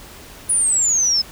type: exponential sweep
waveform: sine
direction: down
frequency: 9956 to 5130 Hz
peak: -14 dBFS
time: 0.49-1.22 s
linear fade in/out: 10 ms
effects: pink hiss -40 dBFS RMS until 1.31 s